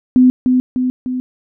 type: tone with echo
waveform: sine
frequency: 253.3 Hz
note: B3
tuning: 44 cents sharp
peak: -5 dBFS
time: 0.16-0.3 s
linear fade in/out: 0 ms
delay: 300 ms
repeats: 3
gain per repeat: -4 dB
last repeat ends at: 1.2 s
effects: none